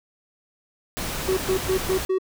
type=noise; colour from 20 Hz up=pink; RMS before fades=-29 dBFS; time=0.97-2.05 s; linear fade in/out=0 ms
type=tone bursts; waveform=triangle; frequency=376.6 Hz; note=F#4; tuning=31 cents sharp; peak=-17 dBFS; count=5; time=1.28-2.185 s; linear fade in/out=10 ms; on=93 ms; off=110 ms
effects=none